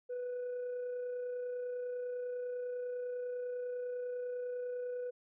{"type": "tone with amplitude modulation", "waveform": "sine", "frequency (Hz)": 493.9, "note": "B4", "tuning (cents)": 0, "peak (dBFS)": -33, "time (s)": [0.09, 5.11], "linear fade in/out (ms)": 20, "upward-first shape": "sine", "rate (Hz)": 30, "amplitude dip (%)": 30, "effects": ["tanh soft clip ceiling -35 dBFS"]}